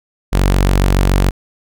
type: tone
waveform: sawtooth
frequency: 47.06 Hz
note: F#1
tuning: 30 cents sharp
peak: -6 dBFS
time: 0.32-1.31 s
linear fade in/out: 20 ms
effects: none